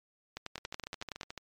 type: two click trains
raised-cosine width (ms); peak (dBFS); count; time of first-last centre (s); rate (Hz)
0.2; -23 / -21; 12 / 10; 0.58-1.377 / 0.37-1.211; 13.8 / 10.7
effects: MP3 96 kbps